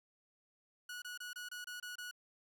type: tone bursts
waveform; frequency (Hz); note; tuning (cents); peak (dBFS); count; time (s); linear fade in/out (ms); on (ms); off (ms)
sawtooth; 1463; F#6; -20; -40; 8; 0.89-2.112; 5; 130; 26
effects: none